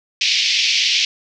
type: band-pass noise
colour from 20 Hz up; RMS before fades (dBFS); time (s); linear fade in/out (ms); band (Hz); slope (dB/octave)
pink; -17; 0.21-1.05; 2; 2300 to 5700; 48
effects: none